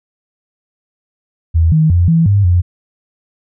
sine tone with pitch steps, 82 / 157.2 / 87.4 / 164.7 / 100.6 / 88.5 Hz, E2 / D#3 / F2 / E3 / G2 / F2, -9 / +18 / +2 / -1 / +45 / +23 cents, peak -7 dBFS, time 1.54-2.62 s, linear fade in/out 20 ms, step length 180 ms, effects none

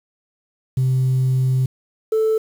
sine tone pair in turn, 129.9 / 439.5 Hz, C3 / A4, -12 / -2 cents, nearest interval octave + major sixth, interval 2110 cents, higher second, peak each -13 dBFS, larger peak neither, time 0.77-1.66 / 2.12-2.38 s, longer first, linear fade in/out 5 ms, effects tanh soft clip ceiling -12 dBFS + 7-bit

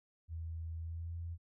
sine tone with pitch glide, 81.9 to 84.49 Hz, E2 to E2, -11 to +43 cents, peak -39 dBFS, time 0.28-1.38 s, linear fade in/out 50 ms, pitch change +54 cents, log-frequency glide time 0.8-1.15 s, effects none

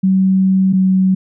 sine tone pair in turn, 189.8 / 188.27 Hz, F#3 / F#3, +44 / +30 cents, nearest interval unison, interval 14 cents, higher first, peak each -9 dBFS, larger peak neither, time 0.03-0.73 / 0.73-1.15 s, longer first, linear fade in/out 10 ms, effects none

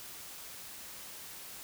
silence, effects white hiss -47 dBFS RMS until 1.63 s

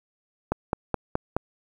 click train, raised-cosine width 1 ms, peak -9 dBFS, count 5, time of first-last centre 0.52-1.366 s, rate 4.73 Hz, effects 8-bit

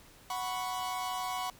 45% pulse chord, F# suspended fourth, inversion none, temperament equal, 740 / 987.8 / 1108.7 Hz, F#5 / B5 / C#6, 0 / 0 / 0 cents, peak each -37 / -38 / -39 dBFS, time 0.3-1.5 s, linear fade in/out 2 ms, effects pink hiss -57 dBFS RMS until 1.59 s

